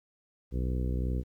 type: harmonic tone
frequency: 62.6 Hz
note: B1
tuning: 24 cents sharp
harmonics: 1 / 2 / 3 / 4 / 5 / 6 / 7 / 8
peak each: -29 / -35 / -39 / -41 / -43 / -45 / -46 / -47 dBFS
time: 0.51-1.24 s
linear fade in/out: 50 ms
effects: 11-bit